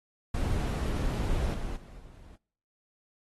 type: noise with level steps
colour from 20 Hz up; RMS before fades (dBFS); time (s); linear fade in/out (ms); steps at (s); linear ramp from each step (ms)
brown; -29 / -35 / -47 / -50; 0.34-2.36; 5; 1.54 / 1.76 / 1.99; 2
effects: noise-tail reverb RT60 0.7 s tail -26 dB re dry + AAC 32 kbps